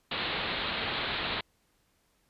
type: low-pass noise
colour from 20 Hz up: white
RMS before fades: -33 dBFS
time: 0.11-1.41 s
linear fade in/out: 5 ms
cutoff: 4200 Hz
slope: 96 dB/octave
effects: pink hiss -71 dBFS RMS until 2.29 s + resampled to 32000 Hz